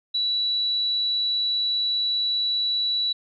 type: tone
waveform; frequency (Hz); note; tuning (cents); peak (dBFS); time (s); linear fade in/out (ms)
sine; 3935; B7; -7; -21; 0.14-3.13; 10
effects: none